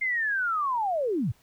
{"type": "linear sweep", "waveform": "sine", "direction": "down", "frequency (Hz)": [2123, 89], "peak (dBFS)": -24, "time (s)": [0.01, 1.32], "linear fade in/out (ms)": 10, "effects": ["pink hiss -62 dBFS RMS until 1.42 s"]}